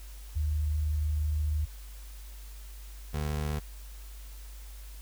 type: tone pair in turn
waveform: sine / 25% pulse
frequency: 76 / 75.08 Hz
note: D#2 / D2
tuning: -40 / +39 cents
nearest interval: unison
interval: 21 cents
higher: first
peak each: -26 dBFS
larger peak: neither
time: 0.35-1.66 / 3.13-3.6 s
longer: first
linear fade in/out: 20 ms
effects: added 50 Hz sine -42 dBFS peak until 5.01 s + white hiss -54 dBFS RMS until 5.01 s